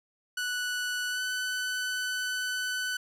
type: tone with pitch glide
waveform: sawtooth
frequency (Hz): 1480 to 1501.5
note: F#6 to F#6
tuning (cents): 0 to +25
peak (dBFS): -26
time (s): 0.37-2.97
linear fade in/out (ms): 5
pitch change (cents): +25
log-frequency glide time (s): 1.09-1.21
effects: low-pass 12000 Hz 12 dB/octave + 11-bit